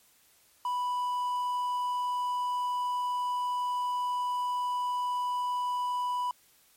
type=tone with quantisation; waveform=triangle; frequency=987.8 Hz; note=B5; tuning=in tune; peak=-26 dBFS; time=0.65-6.31 s; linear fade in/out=2 ms; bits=9; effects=white hiss -63 dBFS RMS until 6.76 s + MP3 64 kbps